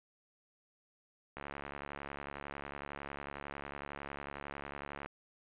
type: click train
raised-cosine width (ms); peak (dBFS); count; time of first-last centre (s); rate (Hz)
0.5; -27; 263; 1.37-5.06; 71
effects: resampled to 8000 Hz